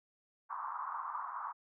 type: band-pass noise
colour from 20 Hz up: white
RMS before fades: -41 dBFS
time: 0.49-1.53 s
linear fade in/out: 20 ms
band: 930 to 1200 Hz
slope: 48 dB/octave
effects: none